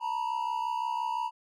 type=tone pair together; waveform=triangle; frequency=899 / 964.8 Hz; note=A5 / B5; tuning=+37 / -41 cents; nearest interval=minor second; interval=122 cents; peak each=-31 / -29 dBFS; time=0-1.31 s; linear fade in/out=50 ms; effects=none